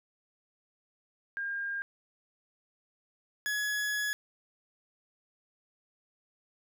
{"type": "tone pair in turn", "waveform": ["sine", "40% pulse"], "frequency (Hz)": [1609, 1686.9], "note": ["G6", "G#6"], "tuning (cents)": [45, 27], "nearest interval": "minor second", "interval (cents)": 82, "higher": "second", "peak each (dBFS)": [-32, -29], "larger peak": "second", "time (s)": [[1.37, 1.82], [3.46, 4.13]], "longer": "second", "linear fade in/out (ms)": 0, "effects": []}